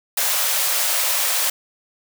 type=high-pass noise; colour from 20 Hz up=white; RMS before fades=-20 dBFS; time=0.17-1.5 s; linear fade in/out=5 ms; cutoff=490 Hz; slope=96 dB/octave; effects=none